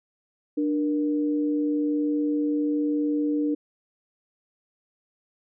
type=tone pair together; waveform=sine; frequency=296.5 / 471.7 Hz; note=D4 / A#4; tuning=+17 / +20 cents; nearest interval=minor sixth; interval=803 cents; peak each=-22 / -31 dBFS; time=0.57-3.55 s; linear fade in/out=10 ms; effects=none